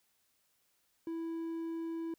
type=tone; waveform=triangle; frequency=329.6 Hz; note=E4; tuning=in tune; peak=-34 dBFS; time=1.07-2.14 s; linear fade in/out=2 ms; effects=white hiss -75 dBFS RMS until 2.18 s